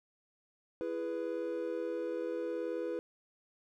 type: chord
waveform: triangle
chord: E major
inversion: none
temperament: equal with one note detuned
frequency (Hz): 334.6 / 415.3 / 493.9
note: E4 / G#4 / B4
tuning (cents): +26 / 0 / 0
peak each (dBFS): -37 / -39 / -35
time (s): 0.81-2.99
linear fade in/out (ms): 0
effects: none